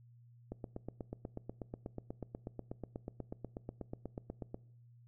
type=click train; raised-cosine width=2 ms; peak=-28 dBFS; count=34; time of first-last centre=0.52-4.544 s; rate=8.2 Hz; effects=noise-tail reverb RT60 0.7 s tail -22 dB re dry + added 119 Hz sine -58 dBFS peak until 5.07 s